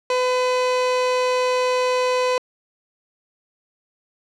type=tone; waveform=30% pulse; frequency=504 Hz; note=B4; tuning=35 cents sharp; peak=-15 dBFS; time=0.1-2.38 s; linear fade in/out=2 ms; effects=low-pass 6000 Hz 12 dB/octave